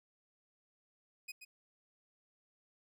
sawtooth tone with echo, 2503 Hz, D#7, 10 cents sharp, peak -39 dBFS, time 1.28-1.32 s, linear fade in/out 10 ms, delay 130 ms, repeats 1, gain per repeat -8 dB, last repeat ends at 1.45 s, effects none

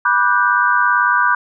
sine chord, G major seventh, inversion first, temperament just, 980 / 1176 / 1470 / 1568 Hz, B5 / D6 / F#6 / G6, -14 / +2 / -12 / 0 cents, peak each -17 dBFS, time 0.05-1.35 s, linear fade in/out 5 ms, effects none

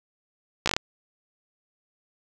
slowing click train, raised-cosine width 0.2 ms, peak -5 dBFS, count 6, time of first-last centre 0.66-0.765 s, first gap 15 ms, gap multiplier 1.17, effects none

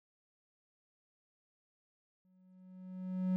triangle tone with exponential growth, 185 Hz, F#3, in tune, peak -26 dBFS, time 2.25-3.36 s, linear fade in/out 0 ms, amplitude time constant 240 ms, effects none

